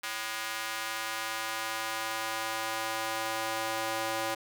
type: tone with high-pass filter sweep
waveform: square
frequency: 111.3 Hz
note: A2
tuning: 20 cents sharp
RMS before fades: -34 dBFS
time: 0.03-4.35 s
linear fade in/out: 10 ms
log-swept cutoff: 1500 to 620 Hz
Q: 0.98
effects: none